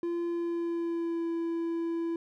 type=tone with pitch glide; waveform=triangle; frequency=342.6 to 334.2 Hz; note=F4 to E4; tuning=-33 to +24 cents; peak=-27 dBFS; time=0.03-2.16 s; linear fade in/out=2 ms; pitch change=-43 cents; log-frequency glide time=0.25-1.28 s; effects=none